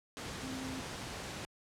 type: tone in noise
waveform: sine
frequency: 261.6 Hz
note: C4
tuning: in tune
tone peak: -41 dBFS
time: 0.43-0.8 s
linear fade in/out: 0 ms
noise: pink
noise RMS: -42 dBFS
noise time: 0.17-1.45 s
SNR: -2 dB
effects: high-pass 60 Hz 12 dB/octave + low-pass 8000 Hz 12 dB/octave